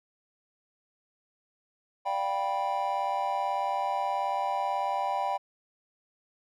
triangle chord, G dominant seventh, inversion second, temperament just, 588 / 705.6 / 784 / 980 Hz, D5 / F5 / G5 / B5, +2 / +18 / 0 / -14 cents, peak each -34 / -34 / -28 / -30 dBFS, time 2.05-5.38 s, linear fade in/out 20 ms, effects none

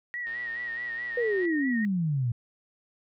sine tone with vibrato, 1892 Hz, A#6, 25 cents sharp, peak -31 dBFS, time 0.14-1.85 s, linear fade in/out 0 ms, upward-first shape sine, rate 4.7 Hz, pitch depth 56 cents each way
click train, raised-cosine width 0.3 ms, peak -33 dBFS, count 143, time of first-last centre 0.27-1.453 s, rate 120 Hz
sine exponential sweep, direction down, 498.3 to 114 Hz, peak -24 dBFS, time 1.17-2.32 s, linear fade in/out 5 ms
effects none

